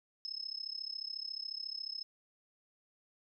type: tone with amplitude modulation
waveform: sine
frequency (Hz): 5190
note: E8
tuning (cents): -28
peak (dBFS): -35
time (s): 0.25-2.03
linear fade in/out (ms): 0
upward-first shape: sine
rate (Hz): 34.1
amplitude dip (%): 95
effects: none